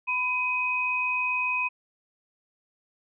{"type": "tone pair together", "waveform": "sine", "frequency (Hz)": [998, 2515], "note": ["B5", "D#7"], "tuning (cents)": [18, 18], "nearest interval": "octave + major third", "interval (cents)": 1600, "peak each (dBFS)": [-30, -25], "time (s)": [0.07, 1.69], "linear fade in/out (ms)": 20, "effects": []}